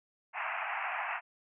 pink band-pass noise, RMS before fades -36 dBFS, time 0.33-1.21 s, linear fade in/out 50 ms, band 670 to 2700 Hz, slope 96 dB/octave, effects none

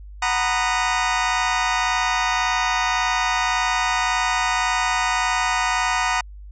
25% pulse chord, B major seventh, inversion second, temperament just, 740.8 / 926 / 987.8 / 1234.7 Hz, F#5 / A#5 / B5 / D#6, +2 / -12 / 0 / -14 cents, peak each -21 dBFS, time 0.22-6.21 s, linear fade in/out 5 ms, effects added 50 Hz sine -36 dBFS peak until 6.51 s + resampled to 16000 Hz

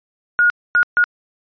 sine tone bursts at uneven times, 1439 Hz, F#6, 49 cents flat, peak -10 dBFS, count 3, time 0.39-0.5 / 0.75-0.83 / 0.97-1.04 s, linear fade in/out 0 ms, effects resampled to 11025 Hz

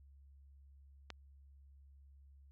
click, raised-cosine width 0.2 ms, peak -27 dBFS, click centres 1.103 s, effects added 69 Hz sine -58 dBFS peak until 2.51 s + low-pass 5000 Hz 12 dB/octave

